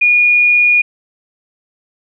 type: tone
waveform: sine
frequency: 2441 Hz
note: D#7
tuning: 34 cents flat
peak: -7 dBFS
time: 0.01-0.82 s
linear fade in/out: 10 ms
effects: none